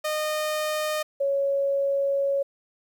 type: tone pair in turn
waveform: sawtooth / sine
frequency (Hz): 613 / 555.2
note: D#5 / C#5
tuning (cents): -26 / +3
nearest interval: major second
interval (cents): 171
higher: first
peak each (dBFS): -21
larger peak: neither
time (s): 0.04-1.03 / 1.2-2.43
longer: second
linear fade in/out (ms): 10
effects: 10-bit